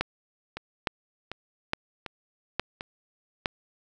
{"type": "two click trains", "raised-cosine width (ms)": 0.3, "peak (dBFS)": [-9, -19], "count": [5, 4], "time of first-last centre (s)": [[0.01, 3.458], [0.57, 2.809]], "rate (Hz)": [1.16, 1.34], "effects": []}